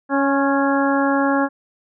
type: harmonic tone with a mistuned harmonic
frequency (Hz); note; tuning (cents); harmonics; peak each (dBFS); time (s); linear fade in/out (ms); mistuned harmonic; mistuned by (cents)
277.2; C#4; 0; 1 / 2 / 3 / 4 / 5 / 6; -18 / -22 / -23 / -25 / -26 / -26; 0.09-1.49; 50; 4; -24
effects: none